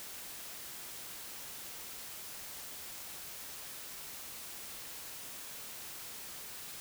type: silence
effects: white hiss -46 dBFS RMS until 6.8 s